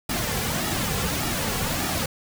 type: noise with flanger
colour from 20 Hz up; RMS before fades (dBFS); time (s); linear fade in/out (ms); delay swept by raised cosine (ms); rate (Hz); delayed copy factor
pink; -26; 0.09-2.06; 5; 1.9 to 3.3; 1.7; -0.6
effects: none